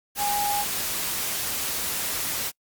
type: tone in noise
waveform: sine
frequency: 820 Hz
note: G#5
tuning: 22 cents flat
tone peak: -24 dBFS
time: 0.17-0.65 s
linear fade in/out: 50 ms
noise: white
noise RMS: -28 dBFS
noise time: 0.15-2.52 s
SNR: +1 dB
effects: noise-tail reverb RT60 0.1 s tail -26 dB re dry + Opus 48 kbps